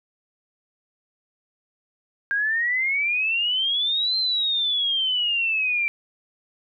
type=exponential two-way sweep; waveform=sine; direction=up then down; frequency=1602 to 4149 to 2338 Hz; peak=-20 dBFS; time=2.31-5.88 s; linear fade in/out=0 ms; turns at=4.17 s; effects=none